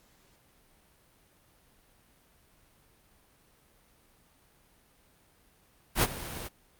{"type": "noise with ADSR envelope", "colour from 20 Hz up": "pink", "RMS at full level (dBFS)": -22, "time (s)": [5.95, 6.49], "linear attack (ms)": 75, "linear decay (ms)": 40, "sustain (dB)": -17, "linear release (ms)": 24, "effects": ["pink hiss -64 dBFS RMS until 6.79 s", "Opus 48 kbps"]}